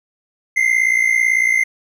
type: tone pair together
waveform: triangle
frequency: 2052 / 2110 Hz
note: C7 / C7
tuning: -34 / +14 cents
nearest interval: unison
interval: 48 cents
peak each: -14 dBFS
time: 0.56-1.64 s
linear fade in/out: 10 ms
effects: none